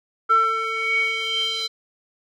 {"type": "tone with band-pass filter sweep", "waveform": "square", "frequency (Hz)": 447.4, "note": "A4", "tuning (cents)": 29, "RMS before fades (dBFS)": -22, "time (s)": [0.29, 1.68], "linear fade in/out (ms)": 20, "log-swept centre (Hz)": [1300, 3900], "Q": 7.3, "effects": []}